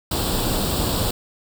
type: noise with comb filter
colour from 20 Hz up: pink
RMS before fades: -22 dBFS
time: 0.11-1.11 s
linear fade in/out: 5 ms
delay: 0.24 ms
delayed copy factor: +0.7
effects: none